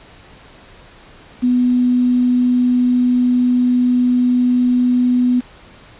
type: tone with quantisation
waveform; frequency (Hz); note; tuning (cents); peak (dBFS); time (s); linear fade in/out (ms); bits
sine; 247.9; B3; +7; -11; 1.42-5.41; 20; 6
effects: pink hiss -43 dBFS RMS until 5.99 s + resampled to 8000 Hz